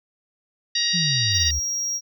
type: harmonic tone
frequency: 943 Hz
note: A#5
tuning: 20 cents sharp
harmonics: 2 / 3 / 4 / 5 / 6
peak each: -29 / -30 / -24 / -24 / -27 dBFS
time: 0.75-1.51 s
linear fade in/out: 5 ms
type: exponential sweep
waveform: sine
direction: down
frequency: 185 to 65.41 Hz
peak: -24 dBFS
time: 0.93-1.6 s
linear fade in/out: 20 ms
type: tone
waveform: triangle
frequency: 5640 Hz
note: F8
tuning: 16 cents sharp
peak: -22 dBFS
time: 1.3-2.01 s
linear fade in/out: 50 ms
effects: none